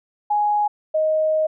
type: tone pair in turn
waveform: sine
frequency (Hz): 833 / 625.2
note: G#5 / D#5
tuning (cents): +5 / +8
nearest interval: perfect fourth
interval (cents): 497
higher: first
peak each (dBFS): -16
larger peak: neither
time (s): 0.3-0.68 / 0.94-1.47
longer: second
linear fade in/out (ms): 10
effects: none